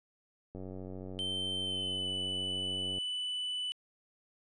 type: click train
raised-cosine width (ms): 2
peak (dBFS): -31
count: 229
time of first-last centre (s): 0.55-2.983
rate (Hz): 93.7
type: tone with pitch glide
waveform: triangle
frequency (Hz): 3100 to 2986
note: G7 to F#7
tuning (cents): -20 to +15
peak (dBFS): -32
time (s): 1.19-3.72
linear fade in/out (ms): 0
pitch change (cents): -65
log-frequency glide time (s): 1.62-2.09
effects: resampled to 24000 Hz